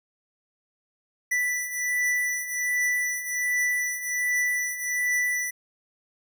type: beating tone pair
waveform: square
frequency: 1974 / 1975.3 Hz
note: B6 / B6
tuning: -1 / 0 cents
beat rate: 1.3 Hz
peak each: -31 / -26 dBFS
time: 1.31-5.51 s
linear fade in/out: 10 ms
effects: none